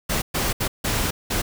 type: noise bursts at uneven times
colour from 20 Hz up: pink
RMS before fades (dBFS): -23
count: 5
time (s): 0.09-0.22 / 0.34-0.53 / 0.6-0.68 / 0.84-1.11 / 1.3-1.42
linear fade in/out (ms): 10
effects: none